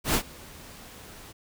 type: noise with ADSR envelope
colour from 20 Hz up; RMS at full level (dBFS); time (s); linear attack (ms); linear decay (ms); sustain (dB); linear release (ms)
pink; -22; 0.04-1.33; 100; 83; -24; 20
effects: none